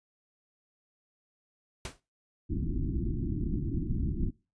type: noise with exponential decay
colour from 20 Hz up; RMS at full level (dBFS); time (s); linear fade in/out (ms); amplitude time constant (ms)
pink; -34; 1.85-2; 2; 31
type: low-pass noise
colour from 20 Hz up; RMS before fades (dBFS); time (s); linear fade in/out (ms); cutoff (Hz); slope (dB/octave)
pink; -31; 2.49-4.31; 20; 350; 96
effects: noise-tail reverb RT60 0.3 s tail -22 dB re dry + resampled to 22050 Hz